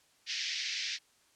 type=band-pass noise; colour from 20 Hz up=white; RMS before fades=-36 dBFS; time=0.26-0.99 s; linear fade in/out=50 ms; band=1800 to 5800 Hz; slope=48 dB/octave; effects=white hiss -67 dBFS RMS until 1.35 s + low-pass 9000 Hz 12 dB/octave